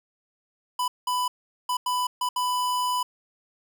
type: tone bursts at uneven times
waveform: square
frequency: 995 Hz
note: B5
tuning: 13 cents sharp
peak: -24 dBFS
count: 6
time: 0.79-0.88 / 1.07-1.28 / 1.69-1.77 / 1.86-2.07 / 2.21-2.29 / 2.36-3.03 s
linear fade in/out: 5 ms
effects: none